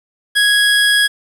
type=tone; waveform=25% pulse; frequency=1661.2 Hz; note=G#6; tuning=in tune; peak=-6 dBFS; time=0.35-1.08 s; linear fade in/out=20 ms; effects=low-pass 11000 Hz 12 dB/octave + 7-bit